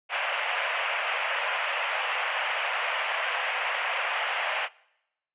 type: band-pass noise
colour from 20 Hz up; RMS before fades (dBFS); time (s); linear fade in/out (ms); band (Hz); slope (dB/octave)
white; -29; 0.09-4.69; 50; 540 to 2900; 48
effects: noise-tail reverb RT60 0.9 s tail -24 dB re dry + resampled to 8000 Hz